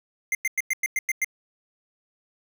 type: tone bursts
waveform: square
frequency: 2093 Hz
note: C7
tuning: in tune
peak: -22 dBFS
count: 8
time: 0.32-1.245 s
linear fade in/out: 2 ms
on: 29 ms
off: 99 ms
effects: none